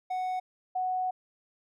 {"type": "tone pair in turn", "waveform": ["triangle", "sine"], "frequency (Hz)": [740, 740], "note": ["F#5", "F#5"], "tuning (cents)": [0, 0], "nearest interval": "unison", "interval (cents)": 0, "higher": "neither", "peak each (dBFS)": -27, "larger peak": "neither", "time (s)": [[0.1, 0.4], [0.75, 1.11]], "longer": "second", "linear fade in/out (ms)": 10, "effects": []}